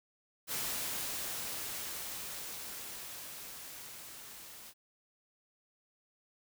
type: noise with level ramp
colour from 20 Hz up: white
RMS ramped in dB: -36 to -51 dBFS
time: 0.47-4.74 s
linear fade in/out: 50 ms
effects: none